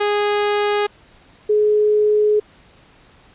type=tone pair in turn; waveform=sawtooth / sine; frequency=413.2 / 422.1 Hz; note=G#4 / G#4; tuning=-9 / +28 cents; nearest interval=unison; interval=37 cents; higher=second; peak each=-12 dBFS; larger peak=neither; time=0-0.87 / 1.49-2.4 s; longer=second; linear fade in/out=10 ms; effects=pink hiss -50 dBFS RMS until 3.34 s + resampled to 8000 Hz